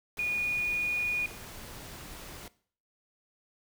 sine tone in noise, 2452 Hz, D#7, 26 cents flat, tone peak -27 dBFS, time 0.19-1.26 s, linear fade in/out 2 ms, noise pink, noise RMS -45 dBFS, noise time 0.17-2.48 s, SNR +15 dB, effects noise-tail reverb RT60 0.5 s tail -19 dB re dry

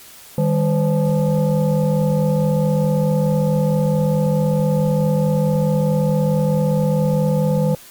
sine tone with frequency modulation, 154.7 Hz, D#3, 10 cents flat, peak -14 dBFS, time 0.38-7.75 s, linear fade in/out 2 ms, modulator 354 Hz, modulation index 1.1, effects white hiss -42 dBFS RMS until 7.9 s + Opus 48 kbps

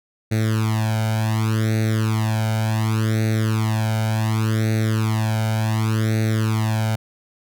sawtooth tone with flanger, 110 Hz, A2, in tune, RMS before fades -20 dBFS, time 0.31-6.96 s, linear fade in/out 10 ms, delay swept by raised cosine 0.48 to 1.34 ms, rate 0.68 Hz, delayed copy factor +0.9, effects none

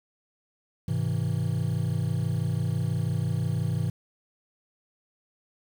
triangle chord, Ab augmented, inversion none, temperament just, 103.83 / 129.78 / 162.23 Hz, Ab2 / C3 / E3, 0 / -14 / -27 cents, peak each -27 dBFS, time 0.88-3.9 s, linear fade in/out 5 ms, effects 8-bit

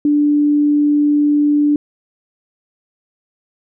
sine tone, 293.7 Hz, D4, in tune, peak -10 dBFS, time 0.05-1.76 s, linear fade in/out 2 ms, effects none

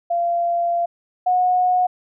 sine tone pair in turn, 689 / 728.3 Hz, F5 / F#5, -24 / -28 cents, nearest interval minor second, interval 96 cents, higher second, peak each -17 / -14 dBFS, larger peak second, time 0.1-0.86 / 1.26-1.87 s, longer first, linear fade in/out 10 ms, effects none

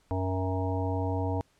harmonic tone with a mistuned harmonic, 93.7 Hz, F#2, 22 cents sharp, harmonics 1 / 3 / 5 / 7 / 9 / 10, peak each -29 / -34 / -36 / -37 / -39 / -39 dBFS, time 0.11-1.41 s, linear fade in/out 0 ms, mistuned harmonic 9, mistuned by -52 cents, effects pink hiss -67 dBFS RMS until 1.59 s + low-pass 10000 Hz 12 dB/octave

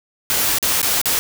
white noise with dropouts, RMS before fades -18 dBFS, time 0.3-1.19 s, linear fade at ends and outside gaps 0 ms, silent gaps 0.585-0.627 / 0.816-0.829 / 1.015-1.057 s, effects none

